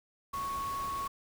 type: tone in noise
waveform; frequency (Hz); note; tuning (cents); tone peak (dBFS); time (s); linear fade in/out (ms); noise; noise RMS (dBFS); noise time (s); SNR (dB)
sine; 1107; C#6; -3; -33; 0.33-1.08; 10; pink; -45; 0.33-1.08; +9
effects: none